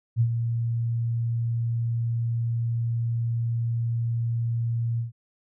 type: tone with ADSR envelope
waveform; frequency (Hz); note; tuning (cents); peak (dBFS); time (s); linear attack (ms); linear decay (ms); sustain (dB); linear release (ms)
sine; 116.54; A#2; 0; -16; 0.16-5.12; 46; 72; -7; 130
effects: none